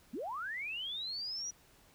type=linear sweep; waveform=sine; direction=up; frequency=188.9 to 5900 Hz; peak=-37 dBFS; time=0.13-1.51 s; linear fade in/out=10 ms; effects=pink hiss -64 dBFS RMS until 1.94 s